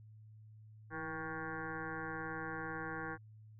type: tone with frequency modulation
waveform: sine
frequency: 951 Hz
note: A#5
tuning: 34 cents sharp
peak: -39 dBFS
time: 0.9-3.18 s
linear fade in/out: 50 ms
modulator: 157 Hz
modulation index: 5.1
effects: added 108 Hz sine -54 dBFS peak until 3.59 s